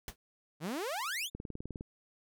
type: noise with exponential decay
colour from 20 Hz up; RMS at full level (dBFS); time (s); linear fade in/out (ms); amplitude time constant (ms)
pink; -37; 0.08-0.16; 1; 17
type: exponential sweep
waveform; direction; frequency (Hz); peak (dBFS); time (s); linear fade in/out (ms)
sawtooth; up; 140.8 to 3729; -31; 0.6-1.3; 50
type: click train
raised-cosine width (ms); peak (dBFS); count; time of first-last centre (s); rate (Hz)
3; -28; 10; 1.35-1.809; 19.6
effects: none